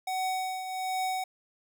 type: tone with tremolo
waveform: square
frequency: 750 Hz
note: F#5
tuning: 23 cents sharp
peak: -28 dBFS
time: 0.07-1.24 s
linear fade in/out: 5 ms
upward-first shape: triangle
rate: 1.3 Hz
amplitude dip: 60%
effects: none